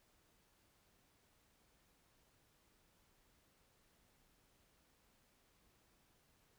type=silence; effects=pink hiss -74 dBFS RMS until 6.58 s